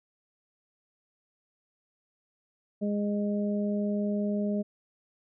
harmonic tone, 205.8 Hz, G#3, 16 cents flat, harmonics 1 / 2 / 3, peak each -27 / -35 / -35 dBFS, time 2.81-4.63 s, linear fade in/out 20 ms, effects none

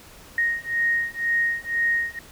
sine beating tone pair, 1864.7 / 1866.7 Hz, A#6 / A#6, 0 / +2 cents, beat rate 2 Hz, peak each -24 dBFS, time 0.38-2.19 s, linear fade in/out 2 ms, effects pink hiss -47 dBFS RMS until 2.31 s

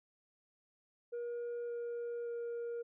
sine tone with pitch steps, 476.5 / 473.8 / 471 Hz, A#4 / A#4 / A#4, +38 / +28 / +18 cents, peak -35 dBFS, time 1.12-2.83 s, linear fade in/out 20 ms, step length 570 ms, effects tanh soft clip ceiling -37 dBFS

